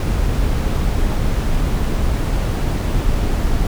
brown noise, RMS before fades -17 dBFS, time 0-3.67 s, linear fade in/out 2 ms, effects none

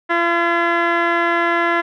15% pulse tone with low-pass filter, 340.6 Hz, F4, 43 cents flat, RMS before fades -17 dBFS, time 0.09-1.82 s, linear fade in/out 20 ms, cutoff 2000 Hz, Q 7.1, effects none

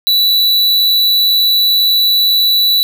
square tone, 3951 Hz, B7, in tune, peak -9 dBFS, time 0.07-2.83 s, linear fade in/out 0 ms, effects none

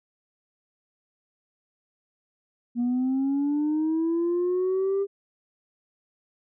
sine linear sweep, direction up, 236.9 to 400 Hz, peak -20 dBFS, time 2.75-5.07 s, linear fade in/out 50 ms, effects tanh soft clip ceiling -20 dBFS

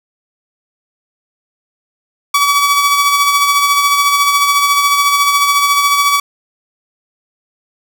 sawtooth tone with tremolo, 1141 Hz, C#6, 50 cents sharp, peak -4 dBFS, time 2.34-6.2 s, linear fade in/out 5 ms, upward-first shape sine, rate 14 Hz, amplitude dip 40%, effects none

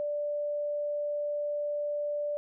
sine tone, 587.3 Hz, D5, in tune, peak -29 dBFS, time 0-2.37 s, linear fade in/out 0 ms, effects none

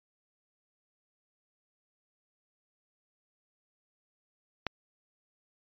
click, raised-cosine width 0.3 ms, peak -14 dBFS, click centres 4.667 s, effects resampled to 11025 Hz

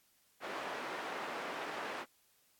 white band-pass noise, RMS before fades -42 dBFS, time 0.4-2.06 s, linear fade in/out 50 ms, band 350 to 1400 Hz, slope 12 dB/octave, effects white hiss -71 dBFS RMS until 2.59 s + AAC 64 kbps

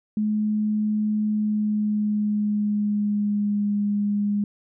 sine tone with pitch glide, 212.5 to 205.1 Hz, G#3 to G#3, +40 to -21 cents, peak -20 dBFS, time 0.17-4.44 s, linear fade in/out 2 ms, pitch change -61 cents, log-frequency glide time 1.26-3.75 s, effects none

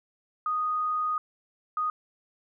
sine tone bursts at uneven times, 1241 Hz, D#6, 5 cents flat, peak -25 dBFS, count 2, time 0.46-1.18 / 1.77-1.9 s, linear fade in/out 2 ms, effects none

